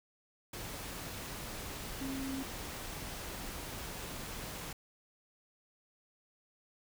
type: tone in noise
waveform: sine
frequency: 268.4 Hz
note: C4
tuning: 44 cents sharp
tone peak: -37 dBFS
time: 2.01-2.43 s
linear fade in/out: 5 ms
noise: pink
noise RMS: -43 dBFS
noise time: 0.53-4.73 s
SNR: +3 dB
effects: none